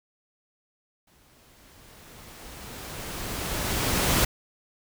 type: noise with exponential growth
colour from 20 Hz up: pink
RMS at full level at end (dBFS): -21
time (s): 1.07-4.25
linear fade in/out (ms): 5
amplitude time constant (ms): 690
effects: none